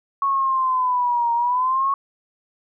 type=linear two-way sweep; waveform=sine; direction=down then up; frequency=1108.7 to 932.3 to 1108.7 Hz; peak=-17 dBFS; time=0.22-1.94 s; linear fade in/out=2 ms; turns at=1.33 s; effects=none